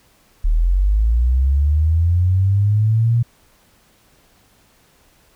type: linear sweep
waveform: sine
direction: up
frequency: 36.83 to 119.5 Hz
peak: -12 dBFS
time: 0.44-3.23 s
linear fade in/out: 10 ms
effects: pink hiss -55 dBFS RMS until 5.35 s